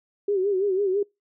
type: tone with vibrato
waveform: sine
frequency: 390 Hz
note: G4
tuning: 9 cents flat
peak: -20 dBFS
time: 0.28-1.03 s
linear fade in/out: 5 ms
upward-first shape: sine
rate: 6 Hz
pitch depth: 100 cents each way
effects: noise-tail reverb RT60 0.2 s tail -25 dB re dry